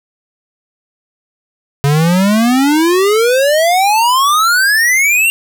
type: exponential sweep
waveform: square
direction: up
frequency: 138.59 to 2794 Hz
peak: -9 dBFS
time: 1.84-5.3 s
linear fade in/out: 0 ms
effects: none